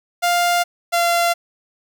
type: tone pair in turn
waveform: sawtooth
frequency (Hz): 700 / 688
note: F5 / F5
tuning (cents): +4 / -26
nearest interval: unison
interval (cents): 30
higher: first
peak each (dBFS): -11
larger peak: neither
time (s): 0.22-0.64 / 0.92-1.34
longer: neither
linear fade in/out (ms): 20
effects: none